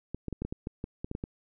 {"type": "clicks", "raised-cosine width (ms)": 3, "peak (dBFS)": -21, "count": 12, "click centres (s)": [0.146, 0.283, 0.327, 0.42, 0.45, 0.525, 0.671, 0.841, 1.045, 1.114, 1.151, 1.239], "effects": []}